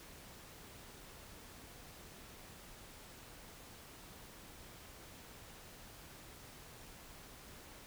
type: silence
effects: pink hiss -55 dBFS RMS until 7.86 s